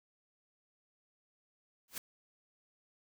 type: noise with exponential growth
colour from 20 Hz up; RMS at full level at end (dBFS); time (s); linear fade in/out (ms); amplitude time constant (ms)
white; -36; 1.88-1.98; 2; 21
effects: none